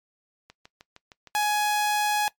click train, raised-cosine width 0.2 ms, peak -28 dBFS, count 7, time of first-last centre 0.5-1.427 s, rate 6.47 Hz
sawtooth tone, 837 Hz, G#5, 13 cents sharp, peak -18 dBFS, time 1.35-2.28 s, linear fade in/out 0 ms
effects noise-tail reverb RT60 0.1 s tail -19 dB re dry + MP3 96 kbps

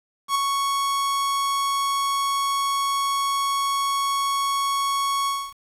45% pulse tone with ADSR envelope, 1108.7 Hz, C#6, in tune, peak -17 dBFS, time 0.28-5.54 s, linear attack 72 ms, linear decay 6 ms, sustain -4 dB, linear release 270 ms, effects resampled to 32000 Hz + 8-bit

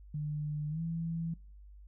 sine tone with pitch glide, 150 to 165.48 Hz, D3 to E3, +37 to +7 cents, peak -33 dBFS, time 0.14-1.34 s, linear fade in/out 5 ms, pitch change +170 cents, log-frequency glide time 0.69-0.81 s, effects noise-tail reverb RT60 0.4 s tail -23 dB re dry + added 50 Hz sine -50 dBFS peak until 1.87 s

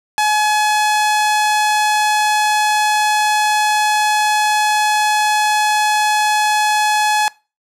sawtooth tone, 848 Hz, G#5, 36 cents sharp, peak -9 dBFS, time 0.18-7.28 s, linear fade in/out 0 ms, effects noise-tail reverb RT60 0.3 s tail -22 dB re dry + low-pass 11000 Hz 12 dB/octave

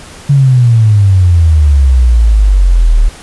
sine exponential sweep, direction down, 143.6 to 36.71 Hz, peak -3 dBFS, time 0.29-3.09 s, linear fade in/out 10 ms, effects pink hiss -32 dBFS RMS until 3.22 s + resampled to 24000 Hz

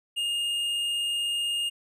triangle tone with hard clipping, 2834 Hz, F7, 25 cents sharp, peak -27 dBFS, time 0.16-1.7 s, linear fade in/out 20 ms, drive 10 dB, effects none

